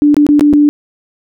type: tone with dropouts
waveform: sine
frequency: 293.7 Hz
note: D4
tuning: in tune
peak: -4 dBFS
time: 0.02-0.69 s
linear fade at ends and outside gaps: 0 ms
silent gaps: 0.144-0.167 / 0.266-0.289 / 0.395-0.409 / 0.529-0.536 s
effects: none